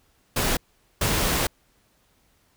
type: noise bursts at uneven times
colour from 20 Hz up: pink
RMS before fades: -23 dBFS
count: 2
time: 0.36-0.57 / 1.01-1.47 s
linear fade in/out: 5 ms
effects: pink hiss -64 dBFS RMS until 2.56 s